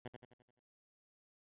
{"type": "tone with echo", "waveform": "10% pulse", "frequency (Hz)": 123.47, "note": "B2", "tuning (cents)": 0, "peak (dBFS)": -35, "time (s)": [0.05, 0.08], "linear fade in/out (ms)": 5, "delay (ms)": 86, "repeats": 6, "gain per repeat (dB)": -6, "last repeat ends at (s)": 0.596, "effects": ["resampled to 8000 Hz"]}